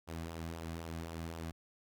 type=tone with flanger; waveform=sawtooth; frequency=82.41 Hz; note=E2; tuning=in tune; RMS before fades=-43 dBFS; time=0.07-1.52 s; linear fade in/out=20 ms; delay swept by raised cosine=0.45 to 2.25 ms; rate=3.9 Hz; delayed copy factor=-0.5; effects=none